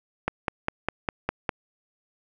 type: click train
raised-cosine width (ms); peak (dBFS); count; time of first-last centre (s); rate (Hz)
0.5; -9; 7; 0.28-1.492; 4.95
effects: none